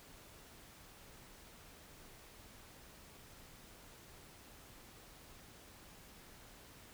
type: silence
effects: pink hiss -58 dBFS RMS until 6.93 s